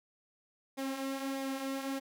sawtooth tone with flanger, 270 Hz, C#4, 45 cents flat, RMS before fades -37 dBFS, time 0.77-2 s, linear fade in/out 20 ms, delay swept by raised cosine 0.68 to 4.98 ms, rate 1.6 Hz, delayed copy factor -0.5, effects none

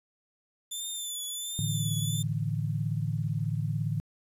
15% pulse tone with vibrato, 3520 Hz, A7, in tune, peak -27 dBFS, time 0.71-2.23 s, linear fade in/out 10 ms, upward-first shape triangle, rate 1.4 Hz, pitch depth 61 cents each way
sine chord, A suspended fourth, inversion none, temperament equal, 110 / 146.83 / 164.81 Hz, A2 / D3 / E3, 0 / 0 / 0 cents, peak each -31 / -31 / -34 dBFS, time 1.59-4 s, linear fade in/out 0 ms
effects resampled to 32000 Hz + 10-bit

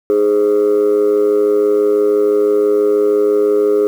sine tone with amplitude modulation, 415.3 Hz, G#4, in tune, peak -4 dBFS, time 0.1-3.87 s, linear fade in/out 0 ms, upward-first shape sine, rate 106 Hz, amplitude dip 85%, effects tanh soft clip ceiling -6 dBFS + 7-bit

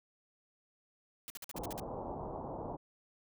white noise bursts, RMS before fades -45 dBFS, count 8, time 1.28-1.798 s, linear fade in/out 0 ms, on 21 ms, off 50 ms
white low-pass noise, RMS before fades -42 dBFS, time 1.54-2.77 s, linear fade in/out 20 ms, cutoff 950 Hz, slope 48 dB/octave
effects none

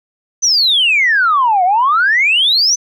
sine exponential two-way sweep, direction down then up, 6180 to 701 to 6180 Hz, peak -8 dBFS, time 0.42-2.76 s, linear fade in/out 20 ms, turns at 1.64 s, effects tanh soft clip ceiling -4 dBFS

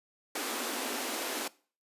pink high-pass noise, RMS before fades -35 dBFS, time 0.35-1.48 s, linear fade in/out 5 ms, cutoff 230 Hz, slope 96 dB/octave, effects noise-tail reverb RT60 0.4 s tail -21 dB re dry + resampled to 32000 Hz

